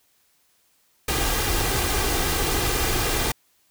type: noise with comb filter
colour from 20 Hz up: pink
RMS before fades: -23 dBFS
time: 1.08-3.32 s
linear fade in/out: 5 ms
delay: 2.5 ms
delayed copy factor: +0.55
effects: white hiss -64 dBFS RMS until 3.7 s